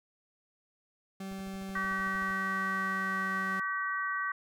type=tone with pitch glide; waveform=40% pulse; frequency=192.9 to 190.24 Hz; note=G3 to F#3; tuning=-28 to +48 cents; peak=-37 dBFS; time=1.2-3.6 s; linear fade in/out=5 ms; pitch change=-24 cents; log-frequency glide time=1.66-3.31 s
type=noise bursts; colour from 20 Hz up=brown; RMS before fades=-49 dBFS; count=14; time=1.31-2.31 s; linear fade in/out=2 ms; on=25 ms; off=50 ms
type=harmonic tone; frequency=382.4 Hz; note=G4; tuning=43 cents flat; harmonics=3 / 4 / 5; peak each=-34 / -35 / -36 dBFS; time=1.75-4.32 s; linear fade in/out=5 ms
effects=none